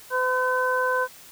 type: harmonic tone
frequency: 508 Hz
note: B4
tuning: 49 cents sharp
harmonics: 1 / 2 / 3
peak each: -25 / -25 / -25 dBFS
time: 0.1-1.08 s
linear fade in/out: 50 ms
effects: white hiss -47 dBFS RMS until 1.31 s